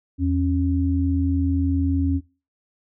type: tone pair together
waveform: sine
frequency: 83.51 / 273.7 Hz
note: E2 / C#4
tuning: +23 / -22 cents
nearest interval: octave + major sixth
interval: 2055 cents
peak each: -21 dBFS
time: 0.18-2.21 s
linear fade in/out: 50 ms
effects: noise-tail reverb RT60 0.3 s tail -18 dB re dry